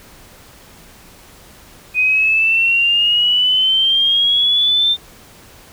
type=exponential sweep; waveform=sine; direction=up; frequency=2489 to 3600 Hz; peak=-11 dBFS; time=1.94-4.97 s; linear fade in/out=50 ms; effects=pink hiss -43 dBFS RMS until 5.72 s

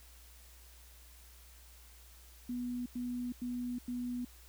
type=tone bursts; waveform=sine; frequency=245.2 Hz; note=B3; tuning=12 cents flat; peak=-35 dBFS; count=4; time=2.49-4.249 s; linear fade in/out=5 ms; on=370 ms; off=93 ms; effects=added 60 Hz sine -56 dBFS peak until 4.48 s + white hiss -60 dBFS RMS until 4.48 s

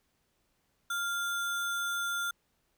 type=tone with sample-and-hold; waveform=sine; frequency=1396.9 Hz; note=F6; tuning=in tune; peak=-30 dBFS; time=0.9-2.31 s; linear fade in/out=5 ms; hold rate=4900 Hz; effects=pink hiss -75 dBFS RMS until 2.77 s

